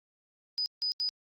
sine tone bursts at uneven times, 4978 Hz, D#8, in tune, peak -28 dBFS, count 3, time 0.58-0.66 / 0.82-0.92 / 1-1.09 s, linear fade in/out 0 ms, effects Opus 48 kbps

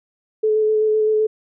sine tone with vibrato, 431.5 Hz, A4, 34 cents flat, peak -14 dBFS, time 0.43-1.27 s, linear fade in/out 10 ms, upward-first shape square, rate 7.8 Hz, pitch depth 11 cents each way, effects none

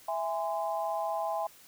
sine chord, E augmented, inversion none, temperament just, 659.3 / 824.1 / 1030.1 Hz, E5 / G#5 / B#5, 0 / -14 / -27 cents, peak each -33 / -33 / -37 dBFS, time 0.08-1.47 s, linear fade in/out 5 ms, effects white hiss -56 dBFS RMS until 1.67 s

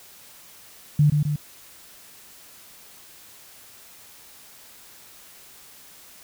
sine tone with echo, 148.1 Hz, D3, 15 cents sharp, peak -13 dBFS, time 0.99-1.1 s, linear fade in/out 5 ms, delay 130 ms, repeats 2, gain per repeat -4 dB, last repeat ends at 1.36 s, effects white hiss -48 dBFS RMS until 6.23 s

